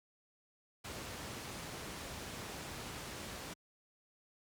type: low-pass noise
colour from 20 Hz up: pink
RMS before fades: -45 dBFS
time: 0.84-3.54 s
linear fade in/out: 10 ms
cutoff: 10000 Hz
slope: 12 dB/octave
effects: high-pass 60 Hz 12 dB/octave